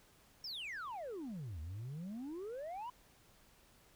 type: exponential two-way sweep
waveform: sine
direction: down then up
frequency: 5590 to 74.3 to 1015 Hz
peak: -39 dBFS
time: 0.44-2.9 s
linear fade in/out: 5 ms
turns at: 1.6 s
effects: tanh soft clip ceiling -41 dBFS + pink hiss -66 dBFS RMS until 3.95 s